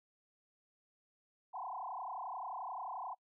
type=tone with frequency modulation; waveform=sine; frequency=880 Hz; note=A5; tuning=in tune; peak=-40 dBFS; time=1.53-3.15 s; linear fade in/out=20 ms; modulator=31.4 Hz; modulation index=5.1; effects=noise-tail reverb RT60 0.1 s tail -26 dB re dry